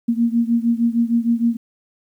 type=beating tone pair; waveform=sine; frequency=231.2 / 237.7 Hz; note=A#3 / A#3; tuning=-14 / +34 cents; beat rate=6.5 Hz; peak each=-17 / -19 dBFS; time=0.08-1.57 s; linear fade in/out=10 ms; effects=9-bit